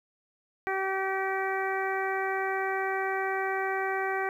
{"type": "harmonic tone", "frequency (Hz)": 384.4, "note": "G4", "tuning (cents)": -34, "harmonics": [1, 2, 3, 4, 5, 6], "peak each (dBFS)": [-32, -32, -37, -35, -35, -40], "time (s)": [0.67, 4.29], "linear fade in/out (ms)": 0, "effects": ["10-bit"]}